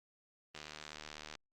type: click train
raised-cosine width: 0.2 ms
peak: -28 dBFS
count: 62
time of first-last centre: 0.55-1.353 s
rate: 76 Hz
effects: Opus 24 kbps